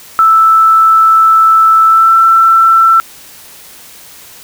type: tone with pitch glide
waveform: sine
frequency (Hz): 1318.5 to 1337.7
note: E6 to E6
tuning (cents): 0 to +25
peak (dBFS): -3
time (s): 0.19-3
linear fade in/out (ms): 0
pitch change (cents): +25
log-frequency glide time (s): 1.86-2.14
effects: white hiss -35 dBFS RMS until 4.43 s